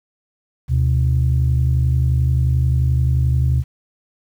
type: tone pair together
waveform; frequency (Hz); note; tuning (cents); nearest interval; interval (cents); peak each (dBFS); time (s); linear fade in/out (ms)
sine; 75.4 / 126.81; D2 / B2; +46 / +46; major sixth; 900; -15; 0.68-3.64; 50
effects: tanh soft clip ceiling -8 dBFS + 8-bit